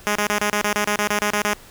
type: tone bursts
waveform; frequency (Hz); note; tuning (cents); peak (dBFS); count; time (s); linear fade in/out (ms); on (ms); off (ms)
5% pulse; 207.7; G#3; 0; -7; 13; 0.07-1.534; 0; 84; 31
effects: pink hiss -45 dBFS RMS until 1.7 s